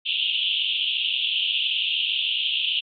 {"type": "band-pass noise", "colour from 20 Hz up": "pink", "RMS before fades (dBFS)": -24, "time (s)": [0.05, 2.81], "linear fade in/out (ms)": 20, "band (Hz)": [2700, 3500], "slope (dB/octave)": 96, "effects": ["MP3 64 kbps"]}